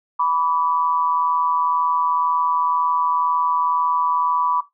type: tone pair together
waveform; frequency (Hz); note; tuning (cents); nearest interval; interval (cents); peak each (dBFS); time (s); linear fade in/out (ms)
sine; 987.8 / 1149.8; B5 / D6; 0 / -37; minor third; 263; -19; 0.19-4.61; 10
effects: noise-tail reverb RT60 0.2 s tail -18 dB re dry